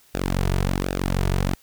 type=tone with flanger; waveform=sawtooth; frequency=46.25 Hz; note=F#1; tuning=in tune; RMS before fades=-23 dBFS; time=0.14-1.55 s; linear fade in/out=10 ms; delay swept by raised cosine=0.93 to 3.83 ms; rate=1.3 Hz; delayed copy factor=-0.75; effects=white hiss -56 dBFS RMS until 1.62 s